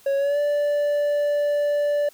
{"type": "tone with pitch glide", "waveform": "triangle", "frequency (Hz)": [553, 583.5], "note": ["C#5", "D5"], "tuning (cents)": [-4, -11], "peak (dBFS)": -17, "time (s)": [0.06, 2.09], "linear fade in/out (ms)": 5, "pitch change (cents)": 93, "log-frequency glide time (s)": [0.17, 0.39], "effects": ["white hiss -53 dBFS RMS until 2.13 s"]}